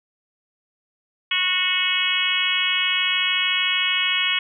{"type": "harmonic tone", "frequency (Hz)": 366.7, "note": "F#4", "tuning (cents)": -15, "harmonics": [3, 4, 5, 6, 7, 8, 9], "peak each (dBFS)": [-32, -32, -30, -24, -26, -23, -26], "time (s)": [1.31, 4.39], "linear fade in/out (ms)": 5, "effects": []}